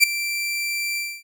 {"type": "tone with ADSR envelope", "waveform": "sawtooth", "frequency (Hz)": 2349, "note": "D7", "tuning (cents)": 0, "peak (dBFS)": -4, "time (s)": [0, 1.23], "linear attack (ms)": 37, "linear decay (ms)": 3, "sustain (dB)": -16, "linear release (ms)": 260, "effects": []}